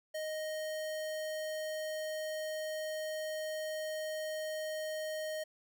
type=tone; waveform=square; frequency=622.3 Hz; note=D#5; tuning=in tune; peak=-37 dBFS; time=0.14-5.44 s; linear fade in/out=10 ms; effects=none